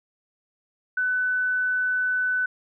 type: tone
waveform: sine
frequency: 1500 Hz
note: F#6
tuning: 23 cents sharp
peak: -21 dBFS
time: 0.97-2.46 s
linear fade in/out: 5 ms
effects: none